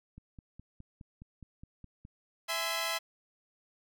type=click train; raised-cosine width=5 ms; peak=-36 dBFS; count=10; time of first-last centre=0.18-2.051 s; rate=4.81 Hz
type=chord; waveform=10% pulse; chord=E augmented; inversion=none; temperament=equal with one note detuned; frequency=659.3 / 830.6 / 1026.2 Hz; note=E5 / G#5 / B#5; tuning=0 / 0 / -34 cents; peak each=-26 / -31 / -27 dBFS; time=2.48-2.99 s; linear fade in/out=20 ms
effects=none